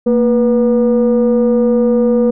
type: tone pair together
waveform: sine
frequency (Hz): 230 / 487.4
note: A#3 / B4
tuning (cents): -23 / -23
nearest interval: octave + minor second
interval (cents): 1300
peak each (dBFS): -10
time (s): 0.06-2.31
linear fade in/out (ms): 10
effects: tanh soft clip ceiling -5 dBFS